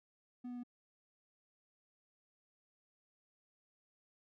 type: tone with pitch steps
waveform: triangle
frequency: 246.9 / 245.3 / 243.8 Hz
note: B3 / B3 / B3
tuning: 0 / -12 / -22 cents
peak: -40 dBFS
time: 0.44-0.635 s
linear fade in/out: 10 ms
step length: 65 ms
effects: none